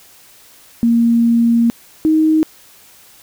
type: tone pair in turn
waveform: sine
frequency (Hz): 233.1 / 314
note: A#3 / D#4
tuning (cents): 0 / +16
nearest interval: perfect fourth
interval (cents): 516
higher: second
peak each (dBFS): -9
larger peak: neither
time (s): 0.83-1.7 / 2.05-2.43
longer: first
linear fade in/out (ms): 0
effects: white hiss -45 dBFS RMS until 3.22 s